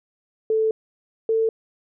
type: tone pair in turn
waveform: sine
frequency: 440 / 446.9 Hz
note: A4 / A4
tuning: 0 / +27 cents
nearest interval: unison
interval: 27 cents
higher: second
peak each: -17 dBFS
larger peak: neither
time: 0.5-0.71 / 1.29-1.49 s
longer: first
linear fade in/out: 2 ms
effects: none